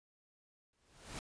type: noise with exponential growth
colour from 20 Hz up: pink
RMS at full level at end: -42 dBFS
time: 0.73-1.19 s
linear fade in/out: 1 ms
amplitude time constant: 98 ms
effects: resampled to 22050 Hz